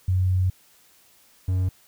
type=tone pair in turn; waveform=sine / triangle; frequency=92.5 / 92.5 Hz; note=F#2 / F#2; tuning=0 / 0 cents; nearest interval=unison; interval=0 cents; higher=neither; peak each=-18 / -18 dBFS; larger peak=neither; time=0.08-0.5 / 1.48-1.69 s; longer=first; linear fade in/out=5 ms; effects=white hiss -57 dBFS RMS until 1.87 s